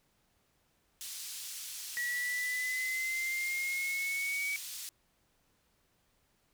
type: band-pass noise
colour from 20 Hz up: pink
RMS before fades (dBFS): -43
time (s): 1.01-4.89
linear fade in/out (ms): 0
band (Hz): 4500 to 15000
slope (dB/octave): 12
type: exponential sweep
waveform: sine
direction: up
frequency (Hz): 1926 to 2271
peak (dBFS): -32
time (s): 1.97-4.56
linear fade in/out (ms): 0
effects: pink hiss -73 dBFS RMS until 6.53 s